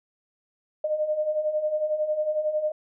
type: beating tone pair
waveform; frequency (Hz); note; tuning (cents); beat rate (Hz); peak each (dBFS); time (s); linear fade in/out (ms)
sine; 603 / 614; D5 / D#5; +46 / -23; 11; -30 / -24; 0.84-2.72; 5
effects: none